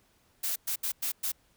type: noise bursts at uneven times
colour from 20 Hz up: blue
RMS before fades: -31 dBFS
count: 5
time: 0.43-0.56 / 0.67-0.76 / 0.83-0.92 / 1.02-1.12 / 1.23-1.32 s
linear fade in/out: 10 ms
effects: pink hiss -67 dBFS RMS until 1.56 s